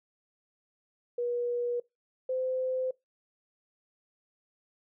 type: tone pair in turn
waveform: sine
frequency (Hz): 482.5 / 515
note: B4 / C5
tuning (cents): -40 / -28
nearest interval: minor second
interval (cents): 112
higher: second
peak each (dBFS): -28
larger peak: neither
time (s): 1.18-1.8 / 2.29-2.91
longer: neither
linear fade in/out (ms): 5
effects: noise-tail reverb RT60 0.2 s tail -23 dB re dry